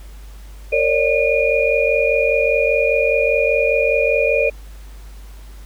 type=tone cluster; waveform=sine; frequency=460.3 / 549 / 594 / 2439 Hz; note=A#4 / C#5 / D5 / D#7; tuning=-22 / -17 / +20 / -35 cents; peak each=-19 dBFS; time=0.72-4.5 s; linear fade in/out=10 ms; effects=added 50 Hz sine -34 dBFS peak until 5.65 s + pink hiss -48 dBFS RMS until 5.65 s